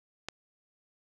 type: click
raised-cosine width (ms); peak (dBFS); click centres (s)
0.2; -18; 0.286
effects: 10-bit

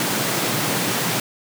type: high-pass noise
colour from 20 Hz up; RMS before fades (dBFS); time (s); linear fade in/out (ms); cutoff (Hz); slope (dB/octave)
pink; -22; 0-1.2; 2; 110; 96
effects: none

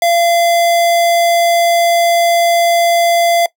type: tone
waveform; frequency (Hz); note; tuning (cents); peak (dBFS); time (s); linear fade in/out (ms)
square; 684; F5; -36; -10; 0.02-3.46; 2
effects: noise-tail reverb RT60 0.1 s tail -20 dB re dry

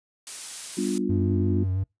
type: noise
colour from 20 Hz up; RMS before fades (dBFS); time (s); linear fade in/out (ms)
blue; -33; 0.27-0.98; 0
type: chord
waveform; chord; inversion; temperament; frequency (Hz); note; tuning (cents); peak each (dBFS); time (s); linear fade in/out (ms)
sine; G dominant seventh; none; just; 196 / 245 / 294 / 352.8; G3 / B3 / D4 / F4; 0 / -14 / +2 / +18; -29; 0.77-1.64; 10
type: tone with vibrato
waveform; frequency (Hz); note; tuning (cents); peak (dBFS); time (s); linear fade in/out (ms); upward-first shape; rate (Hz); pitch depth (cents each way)
triangle; 94.3; F#2; +33; -21; 1.09-1.84; 10; sine; 6; 35
effects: noise-tail reverb RT60 0.2 s tail -26 dB re dry + resampled to 22050 Hz

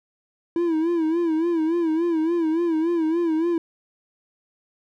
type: tone with vibrato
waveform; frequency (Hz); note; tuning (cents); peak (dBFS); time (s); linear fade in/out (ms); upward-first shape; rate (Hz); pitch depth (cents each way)
triangle; 329.6; E4; 0; -17; 0.56-3.58; 2; sine; 3.5; 92
effects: none

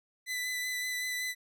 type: tone with vibrato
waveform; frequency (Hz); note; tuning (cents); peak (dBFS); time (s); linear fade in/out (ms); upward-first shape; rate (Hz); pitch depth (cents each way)
sawtooth; 1998; B6; +20; -29; 0.26-1.35; 50; sine; 5.3; 14
effects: none

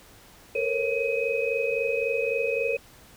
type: tone cluster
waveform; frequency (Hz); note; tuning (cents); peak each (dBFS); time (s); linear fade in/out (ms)
sine; 450 / 473.7 / 546 / 2525; A4 / A#4 / C#5 / D#7; +39 / +28 / -26 / +25; -29; 0.55-2.77; 5
effects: pink hiss -52 dBFS RMS until 3.16 s

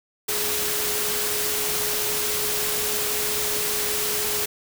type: tone in noise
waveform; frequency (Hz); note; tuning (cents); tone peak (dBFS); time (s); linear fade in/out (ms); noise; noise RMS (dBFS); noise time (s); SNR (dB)
sine; 420.9; G#4; +23; -32; 0.28-4.46; 10; white; -25; 0.28-4.46; -10
effects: none

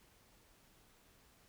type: silence
effects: pink hiss -67 dBFS RMS until 1.48 s

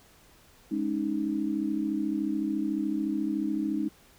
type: chord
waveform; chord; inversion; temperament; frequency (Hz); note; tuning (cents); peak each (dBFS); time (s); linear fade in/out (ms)
sine; Ab suspended fourth; none; equal; 207.7 / 277.2 / 311.1; Ab3 / Db4 / Eb4; 0 / 0 / 0; -32 / -32 / -29; 0.71-3.89; 10
effects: pink hiss -58 dBFS RMS until 4.18 s

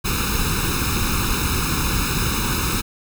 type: noise with comb filter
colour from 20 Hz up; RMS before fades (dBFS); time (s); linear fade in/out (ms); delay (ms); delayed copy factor
pink; -21; 0.04-2.82; 20; 0.77; +1
effects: none

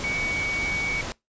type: tone in noise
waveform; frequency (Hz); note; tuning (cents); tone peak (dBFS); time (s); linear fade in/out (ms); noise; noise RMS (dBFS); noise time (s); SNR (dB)
sine; 2248; C#7; +24; -25; 0.04-1.01; 0; pink; -32; 0-1.12; +4
effects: noise-tail reverb RT60 0.2 s tail -24 dB re dry + resampled to 16000 Hz

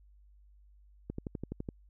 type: click train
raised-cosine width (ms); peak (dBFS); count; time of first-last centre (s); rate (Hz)
3; -24; 8; 1.1-1.688; 11.9
effects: added 50 Hz sine -57 dBFS peak until 1.89 s

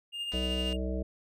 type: tone with tremolo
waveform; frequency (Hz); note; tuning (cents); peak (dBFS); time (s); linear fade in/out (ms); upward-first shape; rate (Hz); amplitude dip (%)
triangle; 2820; F7; +16; -30; 0.12-0.77; 50; sine; 13; 40
type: click train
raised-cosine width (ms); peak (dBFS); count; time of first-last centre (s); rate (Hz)
0.2; -30; 103; 0.32-0.728; 250
type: harmonic tone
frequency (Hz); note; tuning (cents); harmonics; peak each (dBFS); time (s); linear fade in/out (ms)
63.7; C2; -46; 1 / 3 / 5 / 7 / 9 / 10; -32 / -37 / -39 / -40 / -42 / -42; 0.33-1.03; 10
effects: none

